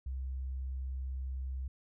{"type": "tone", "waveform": "sine", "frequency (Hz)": 65.4, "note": "C2", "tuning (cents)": 0, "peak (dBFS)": -35, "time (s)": [0.06, 1.68], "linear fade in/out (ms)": 5, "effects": []}